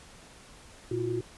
sine tone cluster, 118.4 / 334.3 / 363.8 Hz, A#2 / E4 / F#4, +27 / +24 / -29 cents, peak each -34 / -34 / -30 dBFS, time 0.91-1.21 s, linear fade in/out 5 ms, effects pink hiss -52 dBFS RMS until 1.37 s + resampled to 24000 Hz

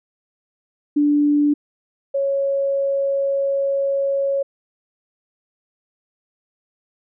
sine tone pair in turn, 292.7 / 552.5 Hz, D4 / C#5, -6 / -6 cents, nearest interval major seventh, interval 1100 cents, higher second, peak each -13 / -17 dBFS, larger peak first, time 0.96-1.54 / 2.14-4.43 s, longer second, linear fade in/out 10 ms, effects none

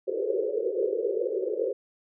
white band-pass noise, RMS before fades -28 dBFS, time 0.07-1.73 s, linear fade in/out 10 ms, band 360 to 530 Hz, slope 96 dB/octave, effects none

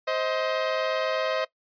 sawtooth tone pair together, 523.3 / 631.4 Hz, C5 / D#5, 0 / +25 cents, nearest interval minor third, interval 325 cents, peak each -24 / -23 dBFS, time 0.07-1.45 s, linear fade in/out 10 ms, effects noise-tail reverb RT60 0.1 s tail -19 dB re dry + resampled to 11025 Hz

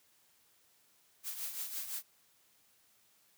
blue noise with tremolo, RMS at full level -38 dBFS, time 1.23-2.03 s, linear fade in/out 50 ms, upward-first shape triangle, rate 5.9 Hz, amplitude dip 65%, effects white hiss -69 dBFS RMS until 3.37 s + high-pass 60 Hz 12 dB/octave

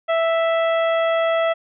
harmonic tone, 659.3 Hz, E5, in tune, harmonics 1 / 2 / 3 / 4 / 5, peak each -17 / -25 / -28 / -34 / -34 dBFS, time 0.08-1.54 s, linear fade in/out 20 ms, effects none

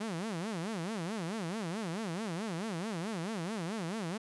sawtooth tone with vibrato, 191.9 Hz, G3, 37 cents flat, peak -31 dBFS, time 0-4.18 s, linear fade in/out 10 ms, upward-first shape sine, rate 4.6 Hz, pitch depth 300 cents each way, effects resampled to 24000 Hz

